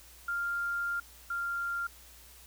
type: tone pair in turn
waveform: sine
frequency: 1396.9 / 1391.3 Hz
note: F6 / F6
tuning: 0 / -7 cents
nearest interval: unison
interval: 7 cents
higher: first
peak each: -30 / -31 dBFS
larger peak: first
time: 0.28-1 / 1.3-1.87 s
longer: first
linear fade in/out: 5 ms
effects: added 60 Hz sine -57 dBFS peak until 2.46 s + white hiss -55 dBFS RMS until 2.46 s